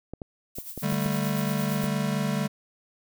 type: clicks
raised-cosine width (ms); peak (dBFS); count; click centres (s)
2; -22; 7; 0.136 / 0.218 / 0.585 / 0.777 / 0.924 / 1.061 / 1.84
type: noise with tremolo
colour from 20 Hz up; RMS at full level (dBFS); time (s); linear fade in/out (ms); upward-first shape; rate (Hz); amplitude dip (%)
violet; -37; 0.55-1.87; 5; sine; 8.7; 65
type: chord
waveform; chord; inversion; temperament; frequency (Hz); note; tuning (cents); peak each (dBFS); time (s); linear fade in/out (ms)
square; D suspended fourth; none; just; 146.83 / 195.78 / 220.2; D3 / G3 / A3; 0 / -2 / +2; -30 / -29 / -31; 0.82-2.48; 20
effects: none